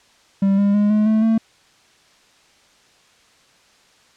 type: tone with pitch steps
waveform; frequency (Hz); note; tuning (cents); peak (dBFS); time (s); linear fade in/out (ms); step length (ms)
triangle; 196 / 201.3 / 206.7 / 212.3 / 218 / 223.8; G3 / G3 / G#3 / G#3 / A3 / A3; 0 / +46 / -8 / +38 / -16 / +30; -11; 0.42-1.38; 5; 160
effects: white hiss -54 dBFS RMS until 4.16 s + low-pass 6000 Hz 12 dB/octave